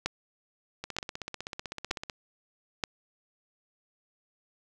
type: two click trains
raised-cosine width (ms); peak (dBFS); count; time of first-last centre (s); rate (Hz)
0.2; -19 / -11; 21 / 4; 0.84-2.098 / 0.06-2.838; 15.9 / 1.08
effects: none